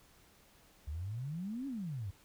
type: exponential two-way sweep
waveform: sine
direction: up then down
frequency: 69.3 to 284.4 to 88.7 Hz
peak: -37 dBFS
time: 0.87-2.11 s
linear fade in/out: 10 ms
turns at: 1.67 s
effects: pink hiss -64 dBFS RMS until 2.24 s